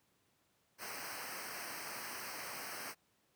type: noise with comb filter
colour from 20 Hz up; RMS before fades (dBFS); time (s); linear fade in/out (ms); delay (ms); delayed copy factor
pink; -45; 0.78-2.95; 50; 0.28; -0.9
effects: pink hiss -75 dBFS RMS until 3.35 s + high-pass 100 Hz 12 dB/octave